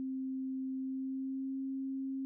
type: tone with pitch glide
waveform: sine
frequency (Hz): 263.2 to 267.8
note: C4 to C4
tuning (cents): +10 to +40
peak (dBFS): -35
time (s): 0-2.25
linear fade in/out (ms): 0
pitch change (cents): +30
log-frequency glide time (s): 0.76-1.57
effects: none